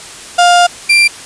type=tone pair in turn; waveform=35% pulse; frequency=704 / 2368 Hz; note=F5 / D7; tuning=+14 / +14 cents; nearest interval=octave + major sixth; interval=2100 cents; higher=second; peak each=-3 dBFS; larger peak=neither; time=0.38-0.67 / 0.89-1.08 s; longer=first; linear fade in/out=10 ms; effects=white hiss -30 dBFS RMS until 1.25 s + resampled to 22050 Hz